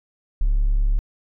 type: tone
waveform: triangle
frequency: 35.3 Hz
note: C#1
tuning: 32 cents sharp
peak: -12 dBFS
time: 0.41-0.99 s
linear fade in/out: 0 ms
effects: tanh soft clip ceiling -12 dBFS